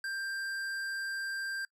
sine tone with hard clipping, 1583 Hz, G6, 17 cents sharp, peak -36 dBFS, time 0.04-1.65 s, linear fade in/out 2 ms, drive 12 dB, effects noise-tail reverb RT60 0.1 s tail -24 dB re dry

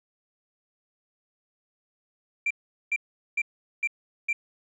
sine tone bursts, 2359 Hz, D7, 7 cents sharp, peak -21 dBFS, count 5, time 2.46-4.33 s, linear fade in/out 5 ms, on 46 ms, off 410 ms, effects tanh soft clip ceiling -20 dBFS

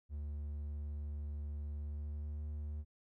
triangle tone with pitch glide, 73.42 to 74.79 Hz, D2 to D2, 0 to +32 cents, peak -37 dBFS, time 0.09-2.85 s, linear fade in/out 50 ms, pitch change +32 cents, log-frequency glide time 1.8-2.48 s, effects none

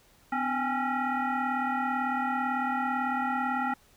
sine tone with frequency modulation, 291 Hz, D4, 16 cents flat, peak -26 dBFS, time 0.32-3.74 s, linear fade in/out 5 ms, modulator 544 Hz, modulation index 2.6, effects pink hiss -61 dBFS RMS until 3.96 s

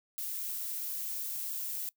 violet noise, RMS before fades -37 dBFS, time 0.18-1.89 s, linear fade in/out 0 ms, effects noise-tail reverb RT60 0.1 s tail -22 dB re dry

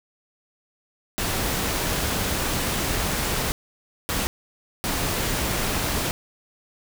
pink noise bursts at uneven times, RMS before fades -25 dBFS, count 3, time 1.18-3.52 / 4.09-4.27 / 4.84-6.11 s, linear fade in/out 0 ms, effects none

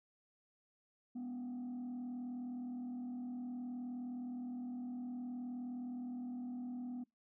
sine tone with frequency modulation, 246.9 Hz, B3, in tune, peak -38 dBFS, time 1.15-7.04 s, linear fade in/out 10 ms, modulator 39.4 Hz, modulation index 0.33, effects noise-tail reverb RT60 0.2 s tail -26 dB re dry + tanh soft clip ceiling -40 dBFS

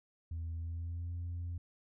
sine tone with pitch glide, 82.41 to 86.51 Hz, E2 to F2, 0 to -16 cents, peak -35 dBFS, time 0.31-1.58 s, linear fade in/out 5 ms, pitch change +84 cents, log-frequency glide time 0.55-1.13 s, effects tanh soft clip ceiling -35 dBFS

